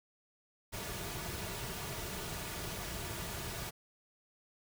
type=noise with comb filter; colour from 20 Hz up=pink; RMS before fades=-41 dBFS; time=0.72-3.71 s; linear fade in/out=20 ms; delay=3.8 ms; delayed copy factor=-0.5; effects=none